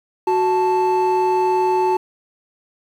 triangle tone pair together, 370 / 878.8 Hz, F#4 / A5, 0 / -2 cents, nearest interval octave + minor third, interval 1498 cents, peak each -15 dBFS, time 0.27-1.97 s, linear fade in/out 5 ms, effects tanh soft clip ceiling -6 dBFS + 8-bit

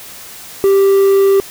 triangle tone with quantisation, 392 Hz, G4, in tune, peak -5 dBFS, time 0.64-1.4 s, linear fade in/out 0 ms, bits 5, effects white hiss -33 dBFS RMS until 1.5 s

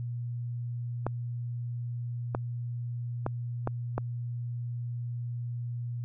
clicks, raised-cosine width 1 ms, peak -15 dBFS, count 5, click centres 1.066 / 2.349 / 3.264 / 3.674 / 3.98 s, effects added 120 Hz sine -32 dBFS peak until 6.04 s

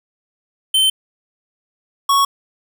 square tone pair in turn, 3091 / 1109.4 Hz, G7 / C#6, -25 / +1 cents, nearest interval octave + tritone, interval 1774 cents, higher first, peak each -12 dBFS, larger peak neither, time 0.74-0.9 / 2.09-2.25 s, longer neither, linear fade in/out 5 ms, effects none

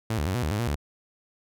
sawtooth tone with pitch steps, 111.7 / 73.7 / 93.7 / 122.9 / 76.6 / 104.1 / 118.6 / 72.9 Hz, A2 / D2 / F#2 / B2 / D#2 / G#2 / A#2 / D2, +27 / +7 / +22 / -8 / -27 / +5 / +30 / -12 cents, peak -21 dBFS, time 0.1-0.756 s, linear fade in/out 5 ms, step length 82 ms, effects none

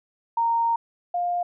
sine tone pair in turn, 926 / 704.7 Hz, A#5 / F5, -12 / +15 cents, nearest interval perfect fourth, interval 473 cents, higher first, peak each -19 / -22 dBFS, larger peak first, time 0.37-0.76 / 1.14-1.43 s, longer first, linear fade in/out 5 ms, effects none

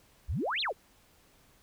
sine exponential two-way sweep, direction up then down, 50.7 to 4351 to 343.9 Hz, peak -29 dBFS, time 0.28-0.73 s, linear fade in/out 20 ms, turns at 0.61 s, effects pink hiss -63 dBFS RMS until 1.62 s

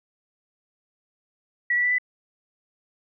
sine tone with pitch steps, 1936 / 1955.1 / 1974.4 / 1993.9 Hz, B6 / B6 / B6 / B6, -35 / -18 / -1 / +16 cents, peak -19 dBFS, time 1.7-1.984 s, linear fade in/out 5 ms, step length 71 ms, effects none

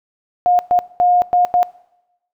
sine tone bursts at uneven times, 714 Hz, F5, 38 cents sharp, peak -10 dBFS, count 5, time 0.46-0.59 / 0.71-0.79 / 1-1.22 / 1.33-1.45 / 1.54-1.63 s, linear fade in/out 0 ms, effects noise-tail reverb RT60 0.9 s tail -21 dB re dry

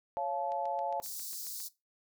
sine chord, Db augmented, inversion none, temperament just, 554.4 / 693 / 866.2 Hz, Db5 / F5 / A5, 0 / -14 / -27 cents, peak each -37 / -36 / -35 dBFS, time 0.17-1 s, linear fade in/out 0 ms
click train, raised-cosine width 0.2 ms, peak -36 dBFS, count 9, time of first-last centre 0.52-1.603 s, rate 7.39 Hz
white high-pass noise, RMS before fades -41 dBFS, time 1.02-1.69 s, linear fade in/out 20 ms, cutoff 4200 Hz, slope 48 dB/octave
effects noise-tail reverb RT60 0.2 s tail -17 dB re dry

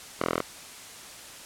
5% pulse tone with band-pass filter, 42.27 Hz, E1, 44 cents sharp, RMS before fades -29 dBFS, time 0.19-0.42 s, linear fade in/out 20 ms, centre 1000 Hz, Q 0.88, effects white hiss -44 dBFS RMS until 1.45 s + low-pass 10000 Hz 12 dB/octave

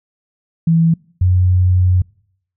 sine tone pair in turn, 164.81 / 91.17 Hz, E3 / F#2, 0 / -25 cents, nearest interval minor seventh, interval 1025 cents, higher first, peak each -9 dBFS, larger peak neither, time 0.67-0.94 / 1.21-2.02 s, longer second, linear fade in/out 5 ms, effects noise-tail reverb RT60 0.7 s tail -26 dB re dry

